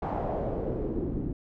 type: noise with low-pass filter sweep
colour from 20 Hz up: pink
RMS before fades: -31 dBFS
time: 0.02-1.33 s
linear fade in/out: 5 ms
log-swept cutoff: 860 to 270 Hz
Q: 2.6
effects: none

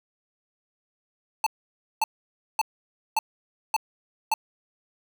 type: tone bursts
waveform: square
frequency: 878 Hz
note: A5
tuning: 4 cents flat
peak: -20 dBFS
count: 6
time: 1.44-4.34 s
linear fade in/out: 2 ms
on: 25 ms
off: 550 ms
effects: none

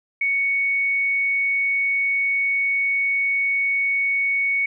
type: tone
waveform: sine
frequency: 2225 Hz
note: C#7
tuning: 6 cents sharp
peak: -18 dBFS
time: 0.21-4.66 s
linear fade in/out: 5 ms
effects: none

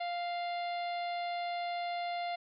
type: harmonic tone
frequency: 698.5 Hz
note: F5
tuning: in tune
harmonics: 1 / 2 / 3 / 4 / 5 / 6 / 7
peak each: -34 / -51 / -44 / -51 / -50 / -50 / -62 dBFS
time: 0-2.36 s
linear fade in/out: 10 ms
effects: none

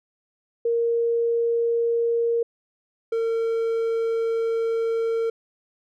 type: tone pair in turn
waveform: sine / triangle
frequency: 466.2 / 455.8 Hz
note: A#4 / A#4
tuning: 0 / -39 cents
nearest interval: unison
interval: 39 cents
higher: first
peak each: -19 dBFS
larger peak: neither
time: 0.65-2.43 / 3.12-5.3 s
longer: second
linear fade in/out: 5 ms
effects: none

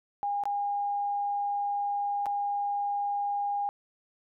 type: tone with dropouts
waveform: sine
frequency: 812 Hz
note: G#5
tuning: 39 cents flat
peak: -27 dBFS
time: 0.23-3.69 s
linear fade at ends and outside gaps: 0 ms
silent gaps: 0.437-0.455 / 2.258-2.265 s
effects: none

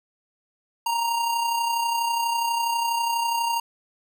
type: tone with amplitude modulation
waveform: square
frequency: 932.3 Hz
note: A#5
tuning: in tune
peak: -21 dBFS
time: 0.86-3.6 s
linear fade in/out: 5 ms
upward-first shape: sine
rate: 32.2 Hz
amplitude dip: 40%
effects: none

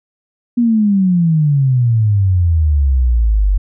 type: exponential sweep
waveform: sine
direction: down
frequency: 243.7 to 46.25 Hz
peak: -9 dBFS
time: 0.57-3.58 s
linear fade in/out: 10 ms
effects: none

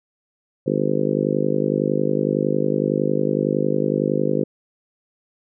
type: harmonic tone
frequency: 50.9 Hz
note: G#1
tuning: 34 cents flat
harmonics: 3 / 4 / 5 / 6 / 7 / 8 / 9 / 10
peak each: -26 / -26 / -26 / -26 / -26 / -26 / -26 / -26 dBFS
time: 0.66-4.44 s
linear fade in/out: 10 ms
effects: none

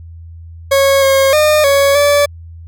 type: tone with pitch steps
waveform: 40% pulse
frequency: 549 / 541 / 607 / 558 / 577 Hz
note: C#5 / C#5 / D#5 / C#5 / D5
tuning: -17 / -42 / -43 / +11 / -31 cents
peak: -7 dBFS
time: 0.71-2.26 s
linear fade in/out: 10 ms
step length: 310 ms
effects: added 83 Hz sine -30 dBFS peak until 2.67 s

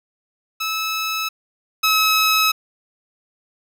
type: tone pair in turn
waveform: 15% pulse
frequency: 1300 / 1286.6 Hz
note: E6 / E6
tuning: -24 / -42 cents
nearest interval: unison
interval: 18 cents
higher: first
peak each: -15 / -8 dBFS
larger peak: second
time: 0.6-1.29 / 1.83-2.52 s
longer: neither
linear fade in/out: 10 ms
effects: none

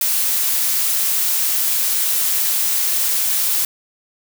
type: noise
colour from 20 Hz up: blue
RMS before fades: -18 dBFS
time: 0.01-3.65 s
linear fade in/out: 2 ms
effects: none

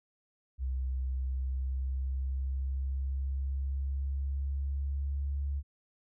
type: tone with pitch glide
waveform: sine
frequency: 64.8 to 70.26 Hz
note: C2 to C#2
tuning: -16 to +24 cents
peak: -30 dBFS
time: 0.58-5.63 s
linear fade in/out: 50 ms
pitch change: +140 cents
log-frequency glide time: 1.07-5.46 s
effects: none

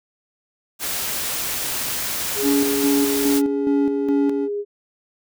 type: noise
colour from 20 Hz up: white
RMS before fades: -25 dBFS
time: 0.79-3.42 s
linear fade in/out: 50 ms
type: tone with pitch glide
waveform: sine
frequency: 413.3 to 409.5 Hz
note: G#4 to G#4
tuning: -8 to -24 cents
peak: -22 dBFS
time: 2.35-4.65 s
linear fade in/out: 50 ms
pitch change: -16 cents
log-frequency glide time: 3.23-4.29 s
type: tone with tremolo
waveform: triangle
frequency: 282.8 Hz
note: C#4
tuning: 35 cents sharp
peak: -14 dBFS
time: 2.42-4.49 s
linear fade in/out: 50 ms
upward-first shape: square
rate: 2.4 Hz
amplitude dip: 50%
effects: none

